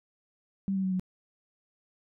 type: tone with pitch steps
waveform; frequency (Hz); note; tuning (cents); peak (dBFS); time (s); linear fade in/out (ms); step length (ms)
sine; 194.8 / 191.34 / 187.95 / 184.61; G3 / G3 / F#3 / F#3; -11 / -42 / +27 / -4; -26; 0.68-0.996; 0; 79
effects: none